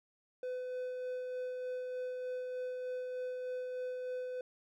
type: tone with tremolo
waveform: triangle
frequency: 504 Hz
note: B4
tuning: 35 cents sharp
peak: -34 dBFS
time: 0.43-4.41 s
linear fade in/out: 2 ms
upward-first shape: sine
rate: 3.3 Hz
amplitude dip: 25%
effects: none